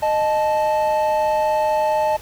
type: tone pair together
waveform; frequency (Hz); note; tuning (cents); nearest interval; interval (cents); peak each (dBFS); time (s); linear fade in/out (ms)
triangle; 616.6 / 872; D#5 / A5; -16 / -16; tritone; 600; -17; 0.02-2.17; 10
effects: pink hiss -41 dBFS RMS until 2.21 s